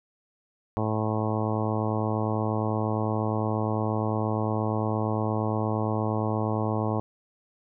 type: harmonic tone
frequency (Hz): 108.6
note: A2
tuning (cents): -22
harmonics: 1 / 2 / 3 / 4 / 5 / 6 / 7 / 8 / 9 / 10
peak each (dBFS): -28 / -31 / -33 / -34 / -35 / -36 / -36 / -37 / -38 / -38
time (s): 0.77-7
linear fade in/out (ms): 0
effects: none